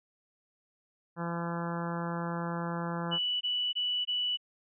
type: harmonic tone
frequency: 170 Hz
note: F3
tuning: 46 cents flat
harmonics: 1 / 2 / 3 / 4 / 5 / 6 / 7 / 8 / 9 / 10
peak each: -34 / -42 / -41 / -45 / -42 / -42 / -45 / -44 / -47 / -49 dBFS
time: 1.16-3.19 s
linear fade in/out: 50 ms
type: tone bursts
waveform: sine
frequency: 2960 Hz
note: F#7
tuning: in tune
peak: -28 dBFS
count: 4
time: 3.11-4.373 s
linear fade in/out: 20 ms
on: 300 ms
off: 21 ms
effects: none